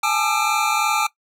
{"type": "tone cluster", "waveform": "square", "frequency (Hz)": [829, 872, 1208, 1331, 2367], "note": ["G#5", "A5", "D6", "E6", "D7"], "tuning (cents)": [-3, -16, 48, 16, 13], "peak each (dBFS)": -25, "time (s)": [0.03, 1.07], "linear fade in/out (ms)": 5, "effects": ["noise-tail reverb RT60 0.1 s tail -18 dB re dry", "low-pass 12000 Hz 12 dB/octave"]}